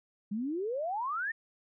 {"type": "exponential sweep", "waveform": "sine", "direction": "up", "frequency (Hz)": [196, 1864.7], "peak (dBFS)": -31, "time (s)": [0.31, 1.32], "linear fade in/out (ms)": 10, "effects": []}